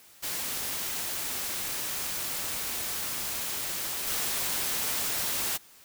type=noise with level steps; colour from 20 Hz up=white; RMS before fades=-33 / -30 dBFS; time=0.22-5.58 s; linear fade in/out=20 ms; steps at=4.06 s; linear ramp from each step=20 ms; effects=white hiss -55 dBFS RMS until 5.84 s